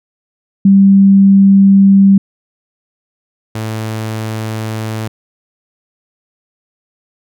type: tone pair in turn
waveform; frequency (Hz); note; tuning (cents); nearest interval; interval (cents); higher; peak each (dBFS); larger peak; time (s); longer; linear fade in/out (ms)
sine / sawtooth; 196 / 110; G3 / A2; 0 / 0; minor seventh; 1000; first; -3 / -14; first; 0.65-2.18 / 3.55-5.08; neither; 5
effects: none